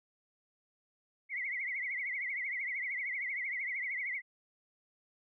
sine tone with vibrato, 2093 Hz, C7, in tune, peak -34 dBFS, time 1.29-4.22 s, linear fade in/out 50 ms, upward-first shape triangle, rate 13 Hz, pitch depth 150 cents each way, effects none

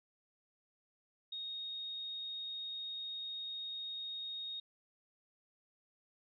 sine tone, 3728 Hz, A#7, 1 cent flat, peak -40 dBFS, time 1.32-4.6 s, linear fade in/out 5 ms, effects none

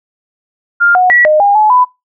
sine tone with pitch steps, 1402 / 732 / 1937 / 613 / 809 / 855 / 998 Hz, F6 / F#5 / B6 / D#5 / G#5 / A5 / B5, +6 / -19 / -34 / -26 / -46 / -50 / +18 cents, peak -5 dBFS, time 0.8-1.85 s, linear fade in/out 20 ms, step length 150 ms, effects noise-tail reverb RT60 0.2 s tail -21 dB re dry

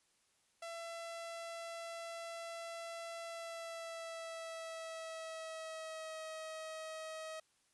sawtooth tone with pitch glide, 671 to 634.8 Hz, E5 to D#5, +31 to +35 cents, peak -40 dBFS, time 0.62-7.4 s, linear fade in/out 5 ms, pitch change -96 cents, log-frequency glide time 3.23-6.21 s, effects white hiss -75 dBFS RMS until 7.73 s + resampled to 24000 Hz

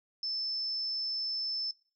sine tone, 5274 Hz, E8, in tune, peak -32 dBFS, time 0.23-1.71 s, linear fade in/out 2 ms, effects noise-tail reverb RT60 0.4 s tail -19 dB re dry

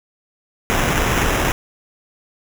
pink noise with sample-and-hold, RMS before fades -18 dBFS, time 0.7-1.52 s, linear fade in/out 0 ms, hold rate 4410 Hz, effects none

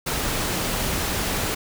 pink noise, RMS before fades -25 dBFS, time 0.06-1.55 s, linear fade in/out 10 ms, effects none

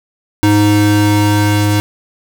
square tone pair together, 103.8 / 311 Hz, G#2 / D#4, 0 / -1 cents, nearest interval octave + perfect fifth, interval 1899 cents, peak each -12 dBFS, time 0.43-1.8 s, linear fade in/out 0 ms, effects 8-bit

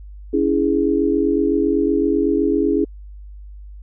sine chord, C# minor, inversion none, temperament equal with one note detuned, 281.7 / 329.6 / 415.3 Hz, C#4 / E4 / G#4, +28 / 0 / 0 cents, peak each -19 dBFS, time 0.33-2.85 s, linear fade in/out 10 ms, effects added 50 Hz sine -34 dBFS peak until 3.82 s

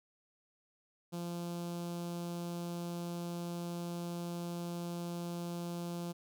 sawtooth tone with notch filter, 172.6 Hz, F3, 20 cents flat, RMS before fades -40 dBFS, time 1.12-6.13 s, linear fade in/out 20 ms, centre 1900 Hz, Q 0.93, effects none

